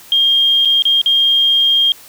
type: tone with dropouts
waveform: sine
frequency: 3218 Hz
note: G7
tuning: 45 cents sharp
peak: -9 dBFS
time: 0.12-1.92 s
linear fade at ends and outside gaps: 1 ms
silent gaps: 0.65-0.655 / 0.822-0.853 / 1.015-1.06 s
effects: white hiss -40 dBFS RMS until 2.08 s